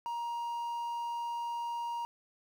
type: tone with quantisation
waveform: triangle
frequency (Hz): 942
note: A#5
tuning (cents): +18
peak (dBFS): -32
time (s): 0.06-2.05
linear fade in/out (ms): 0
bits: 10
effects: none